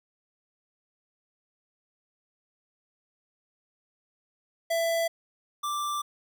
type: tone pair in turn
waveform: square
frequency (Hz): 666 / 1176.4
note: E5 / D6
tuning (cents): +18 / +3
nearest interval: minor seventh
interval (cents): 985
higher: second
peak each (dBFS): -25 / -29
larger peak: first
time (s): 4.7-5.08 / 5.63-6.02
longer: second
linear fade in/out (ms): 10
effects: none